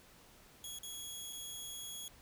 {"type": "tone with dropouts", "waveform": "15% pulse", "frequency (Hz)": 3333, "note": "G#7", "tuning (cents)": 5, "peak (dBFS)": -36, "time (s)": [0.64, 2.08], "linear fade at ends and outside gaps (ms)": 1, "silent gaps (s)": [[0.787, 0.832], [1.326, 1.33]], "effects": ["pink hiss -61 dBFS RMS until 2.21 s"]}